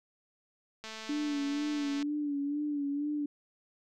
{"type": "click train", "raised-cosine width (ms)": 0.2, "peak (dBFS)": -26, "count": 262, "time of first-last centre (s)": [0.84, 2.026], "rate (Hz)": 220}
{"type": "tone with vibrato", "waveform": "sine", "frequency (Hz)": 289.7, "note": "D4", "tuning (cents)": -24, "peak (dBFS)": -30, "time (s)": [1.09, 3.26], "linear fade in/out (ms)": 5, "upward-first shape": "sine", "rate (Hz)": 2.1, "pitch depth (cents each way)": 49}
{"effects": []}